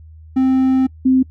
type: tone pair in turn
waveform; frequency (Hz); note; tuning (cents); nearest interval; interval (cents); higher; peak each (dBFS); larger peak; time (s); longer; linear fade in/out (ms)
triangle / sine; 261.8 / 260; C4 / C4; +1 / -11; unison; 12; first; -9; neither; 0.36-0.87 / 1.05-1.23; first; 10
effects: noise-tail reverb RT60 0.1 s tail -25 dB re dry + added 79 Hz sine -37 dBFS peak until 1.3 s